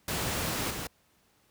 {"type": "noise with level steps", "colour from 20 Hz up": "pink", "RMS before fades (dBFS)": [-31, -36], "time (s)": [0.08, 0.87], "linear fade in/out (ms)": 2, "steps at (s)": 0.7, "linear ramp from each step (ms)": 10, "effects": ["pink hiss -67 dBFS RMS until 1.5 s", "high-pass 60 Hz 12 dB/octave"]}